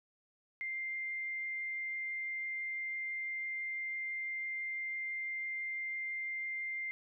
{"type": "tone", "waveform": "sine", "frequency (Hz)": 2098, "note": "C7", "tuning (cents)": 4, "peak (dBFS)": -36, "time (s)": [0.61, 6.91], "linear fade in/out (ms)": 0, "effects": []}